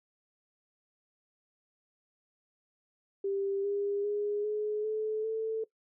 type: tone with pitch steps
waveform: sine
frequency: 394.6 / 403.8 / 413.3 / 422.9 / 432.8 / 442.9 Hz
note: G4 / G#4 / G#4 / G#4 / A4 / A4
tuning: +11 / -49 / -8 / +31 / -29 / +11 cents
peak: -29 dBFS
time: 3.24-5.64 s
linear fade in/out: 5 ms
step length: 400 ms
effects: noise-tail reverb RT60 0.1 s tail -19 dB re dry